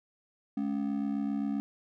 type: ring-modulated tone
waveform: triangle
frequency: 244.9 Hz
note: B3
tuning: 14 cents flat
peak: -24 dBFS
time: 0.57-1.6 s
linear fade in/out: 0 ms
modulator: 33.8 Hz
effects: none